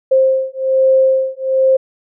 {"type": "beating tone pair", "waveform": "sine", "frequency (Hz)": [527, 528.2], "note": ["C5", "C5"], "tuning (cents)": [12, 16], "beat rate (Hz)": 1.2, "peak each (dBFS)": -13, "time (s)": [0.11, 1.77], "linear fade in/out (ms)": 10, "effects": []}